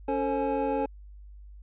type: tone cluster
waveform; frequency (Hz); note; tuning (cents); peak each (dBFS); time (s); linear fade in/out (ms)
triangle; 277.3 / 447.1 / 533 / 842; C#4 / A4 / C5 / G#5; +1 / +28 / +32 / +24; -29; 0.08-0.86; 5
effects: added 50 Hz sine -44 dBFS peak until 1.62 s + resampled to 8000 Hz